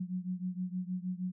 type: beating tone pair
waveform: sine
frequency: 180.2 / 186.6 Hz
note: F#3 / F#3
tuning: -45 / +15 cents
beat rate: 6.4 Hz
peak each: -36 / -38 dBFS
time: 0-1.32 s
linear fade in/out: 10 ms
effects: none